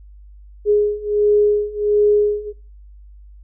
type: beating tone pair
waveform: sine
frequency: 415.3 / 416.7 Hz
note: G#4 / G#4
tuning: 0 / +6 cents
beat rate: 1.4 Hz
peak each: -17 / -15 dBFS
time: 0.65-2.53 s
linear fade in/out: 50 ms
effects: noise-tail reverb RT60 0.5 s tail -26 dB re dry + added 50 Hz sine -39 dBFS peak until 3.43 s